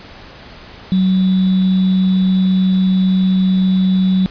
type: tone with sample-and-hold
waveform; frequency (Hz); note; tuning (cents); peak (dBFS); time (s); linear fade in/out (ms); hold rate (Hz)
sine; 187.4; F#3; +22; -10; 0.92-4.26; 0; 3675
effects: pink hiss -37 dBFS RMS until 4.3 s + resampled to 11025 Hz